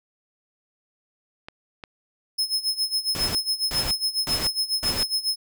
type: clicks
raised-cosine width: 0.3 ms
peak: -21 dBFS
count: 2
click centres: 1.485 / 1.838 s
type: tone with tremolo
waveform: 40% pulse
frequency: 5180 Hz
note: E8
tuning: 31 cents flat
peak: -19 dBFS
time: 2.38-5.36 s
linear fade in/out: 10 ms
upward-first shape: sine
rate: 7.3 Hz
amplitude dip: 85%
type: noise bursts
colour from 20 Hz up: pink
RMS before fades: -30 dBFS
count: 4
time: 3.15-5.03 s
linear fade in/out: 0 ms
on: 200 ms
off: 360 ms
effects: none